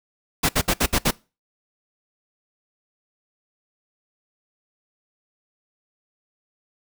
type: noise bursts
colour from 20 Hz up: pink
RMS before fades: -19 dBFS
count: 6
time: 0.43-1.111 s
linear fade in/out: 10 ms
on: 61 ms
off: 63 ms
effects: noise-tail reverb RT60 0.3 s tail -23 dB re dry